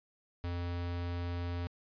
square tone, 87.2 Hz, F2, 2 cents flat, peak -35 dBFS, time 0.44-1.67 s, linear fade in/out 0 ms, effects resampled to 11025 Hz

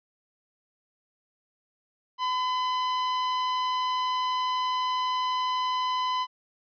45% pulse tone, 1011 Hz, B5, 40 cents sharp, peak -25 dBFS, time 2.18-6.27 s, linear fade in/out 50 ms, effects resampled to 11025 Hz

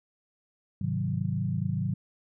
sine chord, Ab dominant seventh, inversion none, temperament equal, 103.83 / 130.81 / 155.56 / 185 Hz, Ab2 / C3 / Eb3 / Gb3, 0 / 0 / 0 / 0 cents, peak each -32 dBFS, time 0.81-1.94 s, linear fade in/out 5 ms, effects none

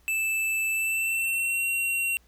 square tone with pitch glide, 2637 to 2741 Hz, E7 to F7, 0 to -33 cents, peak -25 dBFS, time 0.08-2.17 s, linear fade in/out 0 ms, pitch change +67 cents, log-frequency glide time 0.71-1.66 s, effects added 60 Hz sine -59 dBFS peak until 2.27 s + pink hiss -64 dBFS RMS until 2.27 s

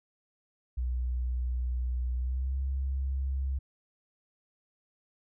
sine tone with pitch glide, 61.8 to 67.01 Hz, B1 to C2, +2 to +42 cents, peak -28 dBFS, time 0.77-3.59 s, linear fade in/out 10 ms, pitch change +140 cents, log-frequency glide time 2.16-2.58 s, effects none

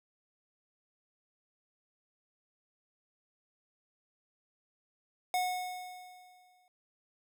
square tone with exponential decay, 730 Hz, F#5, 24 cents flat, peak -28 dBFS, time 5.34-6.68 s, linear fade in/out 1 ms, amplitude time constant 290 ms, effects none

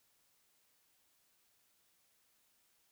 silence, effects white hiss -74 dBFS RMS until 2.91 s

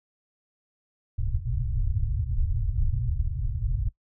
pink low-pass noise, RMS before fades -26 dBFS, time 1.18-3.89 s, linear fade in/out 10 ms, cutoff 130 Hz, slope 96 dB/octave, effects noise-tail reverb RT60 0.1 s tail -21 dB re dry

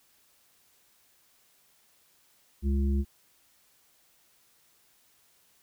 harmonic tone, 68.9 Hz, C#2, 10 cents flat, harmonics 1 / 3 / 5, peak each -24 / -31 / -38 dBFS, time 2.62-3.05 s, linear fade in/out 50 ms, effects white hiss -65 dBFS RMS until 5.62 s

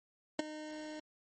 25% pulse tone with ADSR envelope, 306.8 Hz, D#4, 24 cents flat, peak -23 dBFS, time 0.39-1 s, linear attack 3 ms, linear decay 15 ms, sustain -16 dB, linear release 7 ms, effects MP3 32 kbps

